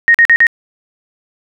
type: tone bursts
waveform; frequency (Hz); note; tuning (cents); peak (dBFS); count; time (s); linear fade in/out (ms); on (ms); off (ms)
sine; 1862; A#6; -2; -4; 4; 0.08-0.468; 0; 64; 44
effects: none